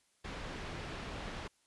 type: low-pass noise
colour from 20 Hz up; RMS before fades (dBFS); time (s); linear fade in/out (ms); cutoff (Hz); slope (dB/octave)
pink; -43; 0.24-1.48; 10; 3600; 12
effects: white hiss -73 dBFS RMS until 1.66 s + resampled to 24000 Hz